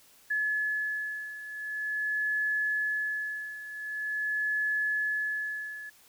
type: beating tone pair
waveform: sine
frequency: 1710 / 1710.45 Hz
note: A6 / A6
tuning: -50 / -49 cents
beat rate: 0.45 Hz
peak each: -30 / -34 dBFS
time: 0.3-5.9 s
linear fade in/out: 10 ms
effects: white hiss -59 dBFS RMS until 6.08 s